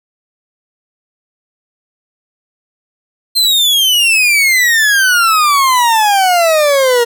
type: exponential sweep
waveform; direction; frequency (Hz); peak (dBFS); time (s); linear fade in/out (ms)
40% pulse; down; 4189 to 466.2; -7; 3.35-7.05; 20
effects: none